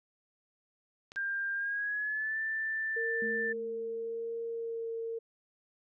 clicks, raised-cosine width 0.2 ms, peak -30 dBFS, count 2, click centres 1.119 / 1.16 s
sine tone with pitch glide, 1596 to 1770.9 Hz, G6 to A6, +31 to +11 cents, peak -31 dBFS, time 1.16-3.53 s, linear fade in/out 10 ms, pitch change +180 cents, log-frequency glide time 1.54-2.39 s
sine tone with vibrato, 458.8 Hz, A#4, 28 cents flat, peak -34 dBFS, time 2.96-5.19 s, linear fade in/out 10 ms, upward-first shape sine, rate 0.86 Hz, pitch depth 10 cents each way
sine tone with exponential decay, 220 Hz, A3, in tune, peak -37 dBFS, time 3.22-4.88 s, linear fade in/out 2 ms, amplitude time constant 360 ms
effects none

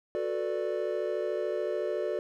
triangle chord, B minor seventh, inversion second, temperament equal with one note detuned, 366.4 / 440 / 493.9 / 587.3 Hz, F#4 / A4 / B4 / D5, -17 / 0 / 0 / 0 cents, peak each -32 / -32 / -36 / -31 dBFS, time 0.15-2.19 s, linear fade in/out 0 ms, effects none

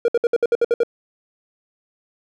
triangle tone bursts, 472 Hz, A#4, 22 cents sharp, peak -11 dBFS, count 9, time 0.05-0.834 s, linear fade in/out 2 ms, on 32 ms, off 62 ms, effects none

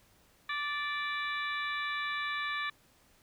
harmonic tone with a mistuned harmonic, 585 Hz, D5, 7 cents flat, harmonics 2 / 3 / 4 / 5 / 6 / 7, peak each -37 / -36 / -39 / -50 / -43 / -45 dBFS, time 0.49-2.7 s, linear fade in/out 5 ms, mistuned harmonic 7, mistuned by -80 cents, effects pink hiss -65 dBFS RMS until 3.22 s

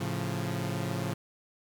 sawtooth chord, A augmented, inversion none, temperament equal with one note detuned, 110 / 137.4 / 174.61 Hz, A2 / C#3 / E#3, 0 / -15 / 0 cents, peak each -31 dBFS, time 0-1.14 s, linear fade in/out 10 ms, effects none

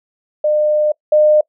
sine tone pair in turn, 604 / 606.8 Hz, D5 / D#5, +48 / -44 cents, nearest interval unison, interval 8 cents, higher second, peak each -11 / -7 dBFS, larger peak second, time 0.44-0.92 / 1.12-1.41 s, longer first, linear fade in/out 5 ms, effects noise-tail reverb RT60 0.1 s tail -26 dB re dry

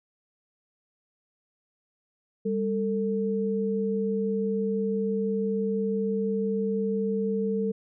sine tone pair together, 199.12 / 447 Hz, G3 / A4, +27 / +27 cents, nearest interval octave + major second, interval 1400 cents, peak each -27 dBFS, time 2.45-7.72 s, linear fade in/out 10 ms, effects none

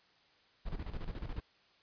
brown noise with tremolo, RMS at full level -38 dBFS, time 0.65-1.41 s, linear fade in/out 20 ms, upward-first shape square, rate 14 Hz, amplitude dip 65%, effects white hiss -67 dBFS RMS until 1.82 s + resampled to 11025 Hz

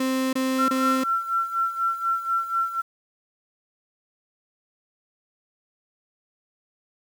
35% pulse tone bursts, 261.6 Hz, C4, in tune, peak -20 dBFS, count 3, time 0-1.038 s, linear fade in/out 5 ms, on 330 ms, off 24 ms
sine tone with tremolo, 1353 Hz, E6, 45 cents sharp, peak -19 dBFS, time 0.58-2.82 s, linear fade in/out 20 ms, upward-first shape sine, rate 4.1 Hz, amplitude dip 75%
effects 8-bit

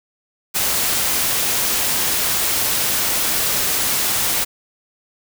white noise, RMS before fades -19 dBFS, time 0.54-4.45 s, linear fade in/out 20 ms, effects none

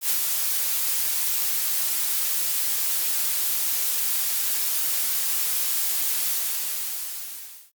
blue noise with ADSR envelope, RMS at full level -21 dBFS, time 0.01-7.72 s, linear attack 85 ms, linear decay 61 ms, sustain -3 dB, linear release 1500 ms, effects Opus 48 kbps

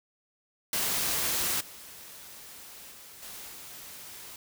white noise with level steps, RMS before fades -29 / -47 / -49 / -43 / -45 dBFS, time 0.73-4.36 s, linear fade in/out 2 ms, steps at 1.6 / 2.91 / 3.22 / 3.48 s, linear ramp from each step 10 ms, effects none

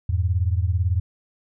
sine beating tone pair, 84.8 / 102.8 Hz, E2 / G#2, +50 / -17 cents, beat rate 18 Hz, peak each -20 / -23 dBFS, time 0.09-1 s, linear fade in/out 5 ms, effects none

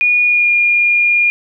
sine tone with pitch glide, 2447 to 2419 Hz, D#7 to D#7, -29 to -49 cents, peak -9 dBFS, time 0.01-1.3 s, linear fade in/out 0 ms, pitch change -20 cents, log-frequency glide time 0.25-0.5 s, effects none

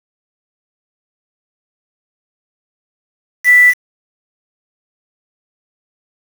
sine tone with quantisation, 1975.5 Hz, B6, in tune, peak -4 dBFS, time 3.44-3.74 s, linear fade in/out 50 ms, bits 4, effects none

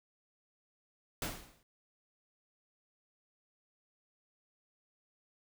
pink noise with exponential decay, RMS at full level -34 dBFS, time 1.22-1.63 s, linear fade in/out 1 ms, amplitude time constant 89 ms, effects none

